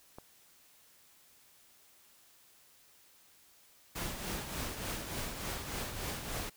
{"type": "click", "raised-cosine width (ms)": 1, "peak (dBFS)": -32, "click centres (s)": 0.185}
{"type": "noise with tremolo", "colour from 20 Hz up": "pink", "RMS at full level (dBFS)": -37, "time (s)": [3.95, 6.5], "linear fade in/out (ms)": 10, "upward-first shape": "triangle", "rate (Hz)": 3.4, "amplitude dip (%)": 55}
{"effects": ["white hiss -63 dBFS RMS until 6.56 s"]}